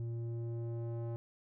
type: tone with low-pass filter sweep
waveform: square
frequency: 116.54 Hz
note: A#2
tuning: in tune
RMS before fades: -39 dBFS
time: 0-1.16 s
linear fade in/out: 0 ms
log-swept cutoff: 260 to 670 Hz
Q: 1.1
effects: none